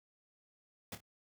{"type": "noise with echo", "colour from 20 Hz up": "pink", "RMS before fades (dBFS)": -43, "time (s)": [0.92, 0.95], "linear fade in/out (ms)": 2, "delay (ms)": 27, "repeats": 2, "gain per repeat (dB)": -10, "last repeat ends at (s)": 1.004, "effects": ["high-pass 60 Hz 12 dB/octave"]}